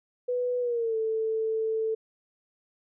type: tone with pitch glide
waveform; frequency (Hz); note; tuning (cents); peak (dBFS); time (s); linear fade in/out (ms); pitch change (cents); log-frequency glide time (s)
sine; 493.9 to 442.6; B4 to A4; 0 to +10; -25; 0.28-1.95; 10; -190; 0.6-0.96
effects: none